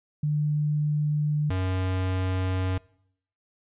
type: tone pair in turn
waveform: sine / square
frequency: 149.4 / 93.15 Hz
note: D3 / F#2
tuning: +30 / +12 cents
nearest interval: minor sixth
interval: 818 cents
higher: first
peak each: -22 / -25 dBFS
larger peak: first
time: 0.23-1.5 / 1.5-2.78 s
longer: second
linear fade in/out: 5 ms
effects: noise-tail reverb RT60 0.7 s tail -23 dB re dry + resampled to 8000 Hz